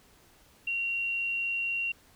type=tone; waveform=sine; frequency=2752 Hz; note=F7; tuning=26 cents flat; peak=-28 dBFS; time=0.67-1.92 s; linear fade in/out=5 ms; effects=pink hiss -60 dBFS RMS until 2.15 s